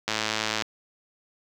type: click train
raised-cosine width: 0.2 ms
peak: -8 dBFS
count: 60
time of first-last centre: 0.08-0.621 s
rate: 109 Hz
effects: high-pass 100 Hz 12 dB/octave + 8-bit